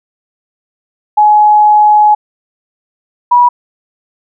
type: tone pair in turn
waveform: sine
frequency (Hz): 843 / 971.5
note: G#5 / B5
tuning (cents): +26 / -29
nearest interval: major second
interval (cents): 245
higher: second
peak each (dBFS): -3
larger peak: neither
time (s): 1.17-2.15 / 3.31-3.49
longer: first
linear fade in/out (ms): 10
effects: none